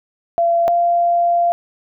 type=tone pair in turn; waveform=sine; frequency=681 / 691.3 Hz; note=F5 / F5; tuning=-44 / -18 cents; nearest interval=unison; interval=26 cents; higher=second; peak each=-12 dBFS; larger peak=neither; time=0.38-0.68 / 0.68-1.52 s; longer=second; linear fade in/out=0 ms; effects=none